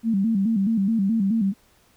sine tone with vibrato, 210 Hz, G#3, 19 cents sharp, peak -18 dBFS, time 0.03-1.54 s, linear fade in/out 50 ms, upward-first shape square, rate 4.7 Hz, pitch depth 130 cents each way, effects pink hiss -59 dBFS RMS until 1.96 s

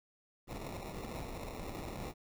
pink noise with sample-and-hold, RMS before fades -43 dBFS, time 0.47-2.14 s, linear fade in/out 50 ms, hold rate 1575 Hz, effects none

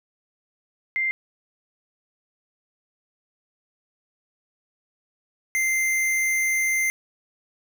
sine / square tone pair in turn, 2093 / 2086 Hz, C7 / C7, 0 / -6 cents, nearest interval unison, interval 6 cents, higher first, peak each -21 dBFS, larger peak neither, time 0.96-1.11 / 5.55-6.9 s, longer second, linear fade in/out 0 ms, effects none

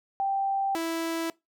sine / sawtooth tone pair in turn, 784 / 329.6 Hz, G5 / E4, 0 / 0 cents, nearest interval octave + minor third, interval 1500 cents, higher first, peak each -24 dBFS, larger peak neither, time 0.2-0.75 / 0.75-1.3 s, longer neither, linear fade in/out 0 ms, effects noise-tail reverb RT60 0.2 s tail -22 dB re dry

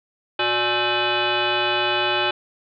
sine tone with frequency modulation, 1070 Hz, C6, 38 cents sharp, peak -18 dBFS, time 0.39-2.31 s, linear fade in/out 5 ms, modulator 478 Hz, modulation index 5, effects none

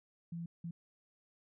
sine tone bursts at uneven times, 168.9 Hz, E3, 42 cents sharp, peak -39 dBFS, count 2, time 0.32-0.46 / 0.64-0.71 s, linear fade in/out 5 ms, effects none

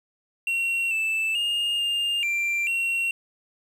triangle tone with pitch steps, 2735 / 2640 / 2834 / 2811 / 2364 / 2734 Hz, F7 / E7 / F7 / F7 / D7 / F7, -37 / +2 / +25 / +11 / +11 / -37 cents, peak -21 dBFS, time 0.47-3.11 s, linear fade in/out 2 ms, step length 440 ms, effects 9-bit

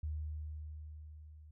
sine tone with level ramp, 76.5 Hz, D#2, 29 cents flat, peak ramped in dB -35 to -53 dBFS, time 0.03-1.51 s, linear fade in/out 5 ms, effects none

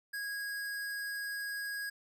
square tone, 1648 Hz, G#6, 14 cents flat, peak -37 dBFS, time 0.13-1.9 s, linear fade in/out 10 ms, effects none

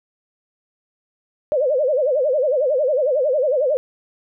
sine tone with vibrato, 555 Hz, C#5, 2 cents sharp, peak -15 dBFS, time 1.52-3.77 s, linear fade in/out 0 ms, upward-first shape sine, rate 11 Hz, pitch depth 200 cents each way, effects none

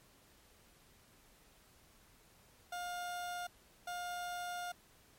30% pulse tone bursts at uneven times, 709 Hz, F5, 26 cents sharp, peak -37 dBFS, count 2, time 2.72-3.47 / 3.87-4.72 s, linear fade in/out 5 ms, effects pink hiss -65 dBFS RMS until 5.18 s + MP3 64 kbps

